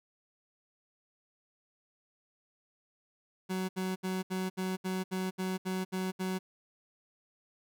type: tone bursts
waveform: 30% pulse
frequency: 186.7 Hz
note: F#3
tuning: 16 cents sharp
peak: -29 dBFS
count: 11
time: 3.49-6.39 s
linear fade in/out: 20 ms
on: 200 ms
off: 70 ms
effects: none